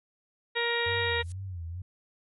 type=harmonic tone; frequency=470.9 Hz; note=A#4; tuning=18 cents sharp; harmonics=1 / 2 / 3 / 4 / 5 / 6 / 7 / 8; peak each=-31 / -35 / -38 / -30 / -36 / -40 / -40 / -34 dBFS; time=0.55-1.23 s; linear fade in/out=20 ms
type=tone with vibrato; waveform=sine; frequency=89.6 Hz; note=F2; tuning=45 cents sharp; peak=-34 dBFS; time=0.86-1.82 s; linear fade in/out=5 ms; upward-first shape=sine; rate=2.2 Hz; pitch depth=140 cents each way
type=noise with exponential growth; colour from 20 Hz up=violet; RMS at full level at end=-40 dBFS; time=1.16-1.32 s; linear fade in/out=1 ms; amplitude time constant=34 ms
effects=MP3 48 kbps